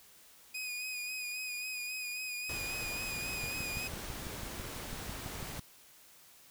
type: tone with vibrato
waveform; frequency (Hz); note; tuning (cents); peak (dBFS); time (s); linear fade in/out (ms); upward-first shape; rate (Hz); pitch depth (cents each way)
sawtooth; 2485; D#7; -3; -34; 0.54-3.88; 10; sine; 3.7; 31
type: noise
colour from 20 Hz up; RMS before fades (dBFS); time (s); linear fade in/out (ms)
pink; -43; 2.49-5.6; 5
type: click train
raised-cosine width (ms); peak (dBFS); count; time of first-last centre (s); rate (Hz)
5; -30; 14; 3.44-5.592; 6.04
effects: white hiss -59 dBFS RMS until 6.5 s